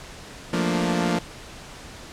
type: chord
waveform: sawtooth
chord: Bb major seventh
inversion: second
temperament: equal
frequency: 174.61 / 220 / 233.1 / 293.7 Hz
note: F3 / A3 / Bb3 / D4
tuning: 0 / 0 / 0 / 0 cents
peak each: -20 / -26 / -23 / -25 dBFS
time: 0.53-1.19 s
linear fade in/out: 5 ms
effects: pink hiss -41 dBFS RMS until 2.12 s + low-pass 8000 Hz 12 dB/octave